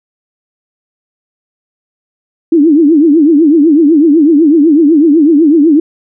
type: tone with vibrato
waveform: sine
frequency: 308.5 Hz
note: D#4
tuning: 15 cents flat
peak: -3 dBFS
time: 2.52-5.8 s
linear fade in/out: 5 ms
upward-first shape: triangle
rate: 8 Hz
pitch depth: 210 cents each way
effects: none